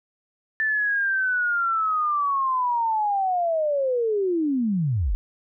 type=linear sweep; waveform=sine; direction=down; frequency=1770 to 36.53 Hz; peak=-20 dBFS; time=0.6-5.15 s; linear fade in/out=0 ms; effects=none